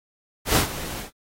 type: noise with ADSR envelope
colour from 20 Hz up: pink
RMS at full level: -18 dBFS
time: 0.45-1.11 s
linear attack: 110 ms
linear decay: 110 ms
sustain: -15 dB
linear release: 120 ms
effects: AAC 48 kbps